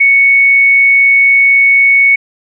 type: tone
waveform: sine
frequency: 2219 Hz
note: C#7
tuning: 1 cent sharp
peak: -4 dBFS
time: 0-2.16 s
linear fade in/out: 10 ms
effects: none